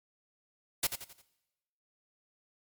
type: noise with echo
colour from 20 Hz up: white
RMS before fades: -28 dBFS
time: 0.83-0.87 s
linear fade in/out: 5 ms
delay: 87 ms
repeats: 4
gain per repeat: -8 dB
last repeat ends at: 1.218 s
effects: noise-tail reverb RT60 1.0 s tail -21 dB re dry + MP3 96 kbps